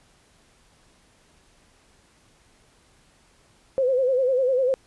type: tone with vibrato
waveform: sine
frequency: 517 Hz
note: C5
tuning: 21 cents flat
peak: -18 dBFS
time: 3.78-4.74 s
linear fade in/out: 0 ms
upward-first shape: sine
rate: 10 Hz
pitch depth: 85 cents each way
effects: pink hiss -59 dBFS RMS until 4.86 s + resampled to 24000 Hz